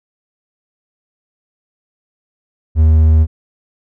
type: tone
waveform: triangle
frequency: 78.8 Hz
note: D#2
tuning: 23 cents sharp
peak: -4 dBFS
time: 2.75-3.27 s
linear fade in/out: 50 ms
effects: none